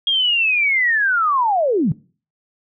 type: linear sweep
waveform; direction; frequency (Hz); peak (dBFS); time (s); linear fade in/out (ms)
sine; down; 3277 to 126.6; -14; 0.07-1.92; 2
effects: noise-tail reverb RT60 0.4 s tail -21 dB re dry